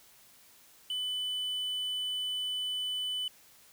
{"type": "tone", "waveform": "triangle", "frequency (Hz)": 3000, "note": "F#7", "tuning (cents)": 23, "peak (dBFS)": -30, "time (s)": [0.9, 3.28], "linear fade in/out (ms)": 2, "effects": ["white hiss -59 dBFS RMS until 3.72 s"]}